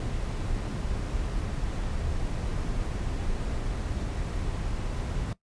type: noise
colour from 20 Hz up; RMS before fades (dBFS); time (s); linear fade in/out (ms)
brown; -30; 0-5.33; 2
effects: noise-tail reverb RT60 0.1 s tail -17 dB re dry + resampled to 22050 Hz